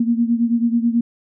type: beating tone pair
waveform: sine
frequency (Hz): 231.9 / 241.1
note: A#3 / B3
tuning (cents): -9 / -41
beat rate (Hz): 9.2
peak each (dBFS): -16 / -20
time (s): 0-1.01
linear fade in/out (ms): 5
effects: none